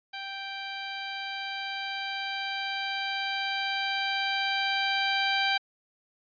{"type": "tone with level ramp", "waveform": "10% pulse", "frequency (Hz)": 784, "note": "G5", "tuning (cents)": 0, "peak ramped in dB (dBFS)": [-27, -15], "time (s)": [0.13, 5.58], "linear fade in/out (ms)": 10, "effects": ["resampled to 11025 Hz"]}